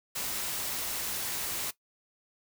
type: noise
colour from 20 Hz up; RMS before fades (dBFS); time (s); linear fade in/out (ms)
white; -34; 0.15-1.71; 10
effects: noise-tail reverb RT60 0.1 s tail -17 dB re dry